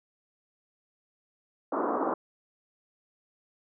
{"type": "band-pass noise", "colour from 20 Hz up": "pink", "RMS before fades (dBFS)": -29, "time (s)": [1.72, 2.14], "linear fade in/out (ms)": 5, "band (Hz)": [240, 1300], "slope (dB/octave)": 48, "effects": []}